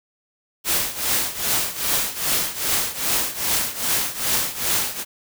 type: noise with tremolo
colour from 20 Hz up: white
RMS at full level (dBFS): -19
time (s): 0.64-5.05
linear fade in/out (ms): 50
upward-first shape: triangle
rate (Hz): 2.5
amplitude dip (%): 85
effects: none